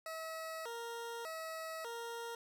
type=tone with vibrato; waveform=20% pulse; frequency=548 Hz; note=C#5; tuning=20 cents flat; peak=-37 dBFS; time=0.06-2.35 s; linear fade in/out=2 ms; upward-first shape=square; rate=0.84 Hz; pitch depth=280 cents each way; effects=none